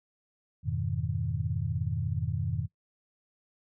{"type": "chord", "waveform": "sine", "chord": "F half-diminished seventh", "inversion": "none", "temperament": "equal with one note detuned", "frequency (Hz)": [87.31, 104.13, 123.47, 155.56], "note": ["F2", "Ab2", "Cb3", "Eb3"], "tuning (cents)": [0, 5, 0, 0], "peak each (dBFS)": -34, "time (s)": [0.63, 2.68], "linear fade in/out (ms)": 50, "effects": ["noise-tail reverb RT60 0.1 s tail -19 dB re dry"]}